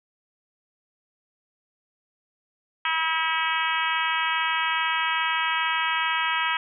harmonic tone, 322.4 Hz, E4, 38 cents flat, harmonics 3 / 4 / 5 / 6 / 7 / 8 / 9 / 10, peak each -28 / -29 / -30 / -31 / -31 / -32 / -33 / -33 dBFS, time 2.85-6.57 s, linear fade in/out 2 ms, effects none

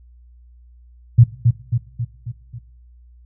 sine tone with echo, 118.3 Hz, A#2, 26 cents sharp, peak -4 dBFS, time 1.18-1.24 s, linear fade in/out 10 ms, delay 270 ms, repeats 5, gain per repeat -5 dB, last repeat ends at 2.59 s, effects noise-tail reverb RT60 0.7 s tail -20 dB re dry + added 60 Hz sine -44 dBFS peak until 3.25 s

